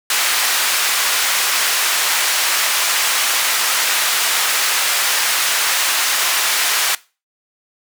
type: band-pass noise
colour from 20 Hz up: pink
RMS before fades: -17 dBFS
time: 0.1-6.95 s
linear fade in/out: 2 ms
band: 1300 to 16000 Hz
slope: 12 dB/octave
effects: noise-tail reverb RT60 0.3 s tail -20 dB re dry